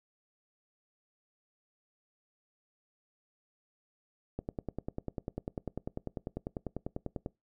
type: click train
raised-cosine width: 2 ms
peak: -22 dBFS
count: 30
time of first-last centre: 4.39-7.261 s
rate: 10.1 Hz
effects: noise-tail reverb RT60 0.2 s tail -23 dB re dry